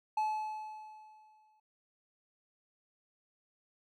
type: tone with exponential decay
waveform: triangle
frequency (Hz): 861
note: A5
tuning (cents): -38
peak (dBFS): -26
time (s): 0.17-1.6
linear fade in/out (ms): 5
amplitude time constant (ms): 310
effects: none